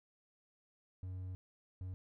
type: tone bursts at uneven times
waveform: triangle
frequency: 92.5 Hz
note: F#2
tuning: in tune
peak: -39 dBFS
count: 2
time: 1.03-1.35 / 1.81-1.94 s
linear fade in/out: 0 ms
effects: none